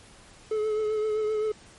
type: tone with vibrato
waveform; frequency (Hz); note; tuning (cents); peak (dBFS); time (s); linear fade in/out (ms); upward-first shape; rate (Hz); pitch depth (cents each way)
triangle; 430; A4; -40; -22; 0.51-1.52; 5; triangle; 7.7; 33
effects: pink hiss -52 dBFS RMS until 1.78 s + MP3 48 kbps